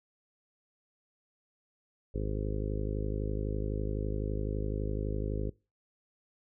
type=harmonic tone; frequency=51.91 Hz; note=G#1; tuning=in tune; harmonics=1 / 2 / 3 / 4 / 5 / 6 / 7 / 8 / 9 / 10; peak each=-33 / -37 / -42 / -43 / -44 / -44 / -44 / -41 / -47 / -46 dBFS; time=2.14-5.5 s; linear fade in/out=10 ms; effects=noise-tail reverb RT60 0.3 s tail -24 dB re dry